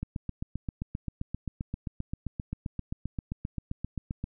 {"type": "click train", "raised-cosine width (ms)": 5, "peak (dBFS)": -20, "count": 33, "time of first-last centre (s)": [0.03, 4.241], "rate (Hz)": 7.6, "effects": []}